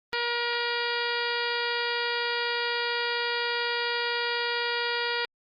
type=harmonic tone; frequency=475.8 Hz; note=A#4; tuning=35 cents sharp; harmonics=1 / 2 / 3 / 4 / 5 / 6 / 7 / 8 / 9 / 10; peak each=-33 / -34 / -33 / -33 / -36 / -38 / -38 / -39 / -39 / -38 dBFS; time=0.13-5.25 s; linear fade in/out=0 ms; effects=Opus 24 kbps